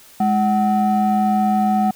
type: ring-modulated tone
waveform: triangle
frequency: 270 Hz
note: C#4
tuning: 45 cents flat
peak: -9 dBFS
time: 0.2-1.91 s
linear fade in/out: 5 ms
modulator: 479 Hz
effects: white hiss -46 dBFS RMS until 1.95 s